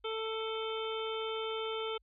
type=harmonic tone with a mistuned harmonic; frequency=443.2 Hz; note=A4; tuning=13 cents sharp; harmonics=1 / 2 / 3 / 5 / 6 / 7 / 8; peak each=-36 / -45 / -42 / -48 / -52 / -43 / -47 dBFS; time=0.04-1.98 s; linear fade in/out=10 ms; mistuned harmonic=6; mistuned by=-53 cents; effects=added 50 Hz sine -67 dBFS peak until 2.02 s